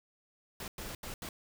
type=noise bursts at uneven times; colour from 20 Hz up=pink; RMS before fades=-42 dBFS; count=4; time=0.6-0.68 / 0.78-0.95 / 1.03-1.14 / 1.22-1.29 s; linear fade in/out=2 ms; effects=none